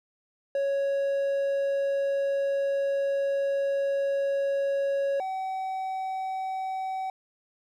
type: tone pair in turn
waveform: triangle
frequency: 554.4 / 760.2 Hz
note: C#5 / F#5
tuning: 0 / +47 cents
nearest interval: perfect fourth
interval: 547 cents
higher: second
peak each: -22 / -27 dBFS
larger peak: first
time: 0.55-5.2 / 5.2-7.1 s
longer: first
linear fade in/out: 2 ms
effects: none